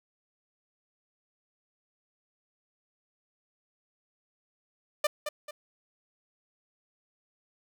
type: tone with echo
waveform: sawtooth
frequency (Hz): 597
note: D5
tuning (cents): +28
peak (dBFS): -19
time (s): 5.04-5.07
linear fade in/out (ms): 5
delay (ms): 220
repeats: 2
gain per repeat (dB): -8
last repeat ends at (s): 5.51
effects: none